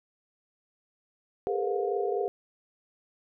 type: tone cluster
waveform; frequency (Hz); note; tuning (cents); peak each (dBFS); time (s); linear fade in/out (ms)
sine; 404.5 / 448.9 / 473.2 / 507 / 715; G#4 / A4 / A#4 / B4 / F5; -46 / +35 / +26 / +45 / +41; -29 / -34 / -35 / -36 / -34; 1.47-2.28; 0
effects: none